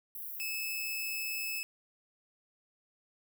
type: high-pass noise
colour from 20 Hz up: white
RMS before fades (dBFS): -42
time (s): 0.15-1.59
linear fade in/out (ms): 2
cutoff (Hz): 12000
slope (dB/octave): 48
type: tone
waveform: sawtooth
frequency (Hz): 2602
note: E7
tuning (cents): -23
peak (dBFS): -32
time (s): 0.4-1.63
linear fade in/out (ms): 0
effects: none